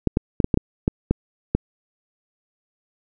clicks, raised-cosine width 3 ms, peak -4 dBFS, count 9, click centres 0.073 / 0.171 / 0.402 / 0.444 / 0.542 / 0.574 / 0.879 / 1.11 / 1.55 s, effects none

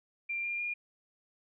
sine tone with pitch steps, 2376 / 2398 / 2420 Hz, D7 / D7 / D#7, +20 / +36 / -49 cents, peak -32 dBFS, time 0.29-0.74 s, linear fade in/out 10 ms, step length 150 ms, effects none

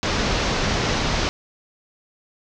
pink low-pass noise, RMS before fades -22 dBFS, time 0.03-1.29 s, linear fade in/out 0 ms, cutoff 6300 Hz, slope 48 dB/octave, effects none

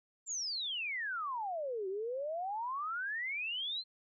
sine exponential two-way sweep, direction down then up, 7410 to 370 to 4215 Hz, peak -35 dBFS, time 0.26-3.84 s, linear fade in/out 50 ms, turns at 1.88 s, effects none

